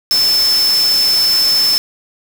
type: tone in noise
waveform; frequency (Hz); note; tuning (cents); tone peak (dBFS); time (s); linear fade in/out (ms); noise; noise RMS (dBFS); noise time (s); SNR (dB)
sine; 5274; E8; 0; -10; 0.11-1.78; 0; white; -22; 0.11-1.78; +9
effects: none